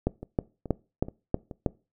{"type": "two click trains", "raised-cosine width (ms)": 2, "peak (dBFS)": [-10, -24], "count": [6, 4], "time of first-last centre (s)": [[0.07, 1.662], [0.23, 1.512]], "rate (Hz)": [3.14, 2.34], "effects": ["noise-tail reverb RT60 0.3 s tail -22 dB re dry"]}